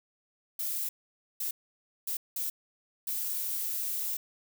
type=noise bursts at uneven times; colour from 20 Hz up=violet; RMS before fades=-33 dBFS; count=5; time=0.59-0.89 / 1.4-1.51 / 2.07-2.17 / 2.36-2.5 / 3.07-4.17 s; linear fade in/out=5 ms; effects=none